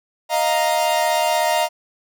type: chord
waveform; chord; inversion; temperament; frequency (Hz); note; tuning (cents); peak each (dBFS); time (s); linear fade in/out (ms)
45% pulse; Eb suspended second; none; equal; 622.3 / 698.5 / 932.3; Eb5 / F5 / Bb5; 0 / 0 / 0; -21; 0.29-1.69; 50
effects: none